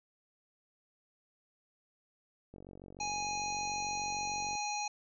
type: click train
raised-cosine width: 2 ms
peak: -37 dBFS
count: 95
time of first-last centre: 2.54-4.553 s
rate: 46.7 Hz
type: harmonic tone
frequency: 830.6 Hz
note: G#5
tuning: in tune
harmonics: 1 / 3 / 5 / 7 / 8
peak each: -36 / -41 / -43 / -44 / -45 dBFS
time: 3-4.88 s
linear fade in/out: 5 ms
effects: none